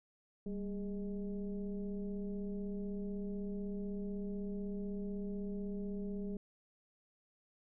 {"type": "tone with frequency modulation", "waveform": "sine", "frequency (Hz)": 196, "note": "G3", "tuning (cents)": 0, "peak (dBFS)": -37, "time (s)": [0.46, 6.37], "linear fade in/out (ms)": 2, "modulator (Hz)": 214, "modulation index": 0.91, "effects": []}